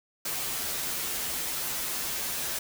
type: noise with comb filter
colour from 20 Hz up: white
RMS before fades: -32 dBFS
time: 0.25-2.59 s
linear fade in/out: 5 ms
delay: 10 ms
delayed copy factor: -0.8
effects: none